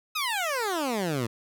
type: exponential sweep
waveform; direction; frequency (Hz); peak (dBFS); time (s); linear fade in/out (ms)
15% pulse; down; 1300 to 110; -20; 0.15-1.27; 10
effects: none